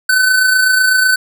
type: tone with amplitude modulation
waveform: square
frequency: 1514 Hz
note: F#6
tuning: 39 cents sharp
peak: -8 dBFS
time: 0.09-1.16 s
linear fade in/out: 5 ms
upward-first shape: sine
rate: 28 Hz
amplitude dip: 40%
effects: none